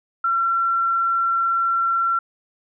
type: tone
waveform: sine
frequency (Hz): 1359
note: F6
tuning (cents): -48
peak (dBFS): -17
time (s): 0.24-2.19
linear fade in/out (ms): 5
effects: none